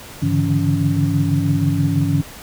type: tone cluster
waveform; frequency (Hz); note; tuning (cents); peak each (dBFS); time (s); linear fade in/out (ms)
sine; 101.9 / 142.2 / 148.4 / 165.5 / 280.7; G#2 / C#3 / D3 / E3 / C#4; -32 / +45 / +18 / +7 / +22; -21; 0.22-2.22; 10
effects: pink hiss -37 dBFS RMS until 2.42 s